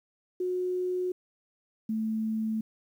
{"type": "tone pair in turn", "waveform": "sine", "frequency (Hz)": [364.1, 219.9], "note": ["F#4", "A3"], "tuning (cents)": [-28, -1], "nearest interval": "major sixth", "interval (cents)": 873, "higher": "first", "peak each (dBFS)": -27, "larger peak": "neither", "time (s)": [[0.4, 1.12], [1.89, 2.61]], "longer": "neither", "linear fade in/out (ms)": 5, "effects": ["10-bit"]}